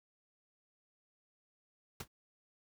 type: noise with exponential decay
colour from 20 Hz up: pink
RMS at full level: -36 dBFS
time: 2-2.08 s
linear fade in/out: 5 ms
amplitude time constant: 16 ms
effects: none